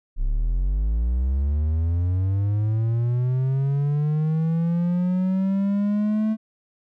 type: linear sweep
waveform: triangle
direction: up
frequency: 31.38 to 220 Hz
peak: -17 dBFS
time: 0.16-6.37 s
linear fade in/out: 50 ms
effects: none